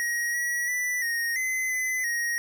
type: tone with pitch steps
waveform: square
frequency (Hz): 1893 / 1922 / 1977 / 1864 / 2042 / 2024 / 1881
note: A#6 / B6 / B6 / A#6 / C7 / B6 / A#6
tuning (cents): +26 / -48 / +1 / -1 / -43 / +42 / +15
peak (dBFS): -26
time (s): 0-2.38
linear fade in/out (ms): 0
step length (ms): 340
effects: none